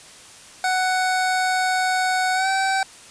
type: tone with pitch glide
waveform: 25% pulse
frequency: 743 to 770.5 Hz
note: F#5 to G5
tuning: +7 to -30 cents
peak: -15 dBFS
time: 0.64-2.83 s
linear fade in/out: 2 ms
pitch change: +63 cents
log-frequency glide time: 2.34-2.48 s
effects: white hiss -44 dBFS RMS until 3.1 s + resampled to 22050 Hz